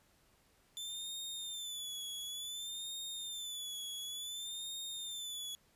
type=tone with vibrato; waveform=sawtooth; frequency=3520 Hz; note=A7; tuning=in tune; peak=-38 dBFS; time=0.77-5.55 s; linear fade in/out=0 ms; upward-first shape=sine; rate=0.56 Hz; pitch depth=81 cents each way; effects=pink hiss -70 dBFS RMS until 5.75 s + resampled to 32000 Hz